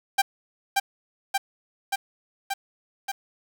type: tone with echo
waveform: sawtooth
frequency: 787 Hz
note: G5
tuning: 7 cents sharp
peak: -13 dBFS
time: 0.18-0.22 s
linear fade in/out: 10 ms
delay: 580 ms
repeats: 5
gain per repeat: -2 dB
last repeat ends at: 3.12 s
effects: 7-bit